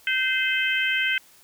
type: harmonic tone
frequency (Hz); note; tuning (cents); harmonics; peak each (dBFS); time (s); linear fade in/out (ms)
517; C5; -21; 3 / 4 / 5 / 6; -25 / -26 / -27 / -28; 0.07-1.18; 2
effects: white hiss -54 dBFS RMS until 1.43 s